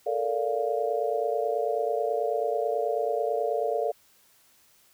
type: chord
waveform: sine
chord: Bb major seventh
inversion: third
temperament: just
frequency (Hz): 437 / 466.2 / 582.7 / 699.2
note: A4 / Bb4 / D5 / F5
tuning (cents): -12 / 0 / -14 / +2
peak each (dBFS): -30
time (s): 0.06-3.92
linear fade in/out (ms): 10
effects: white hiss -61 dBFS RMS until 4.93 s